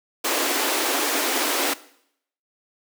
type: high-pass noise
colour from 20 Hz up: pink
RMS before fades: -23 dBFS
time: 0.24-1.74 s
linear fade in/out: 10 ms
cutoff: 260 Hz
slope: 96 dB/octave
effects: noise-tail reverb RT60 0.7 s tail -18 dB re dry